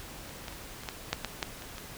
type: clicks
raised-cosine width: 0.2 ms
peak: -29 / -21 / -30 / -26 / -16 / -10 / -14 / -12 / -25 / -23 dBFS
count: 10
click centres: 0.293 / 0.482 / 0.525 / 0.835 / 0.888 / 1.13 / 1.247 / 1.428 / 1.622 / 1.782 s
effects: pink hiss -45 dBFS RMS until 1.97 s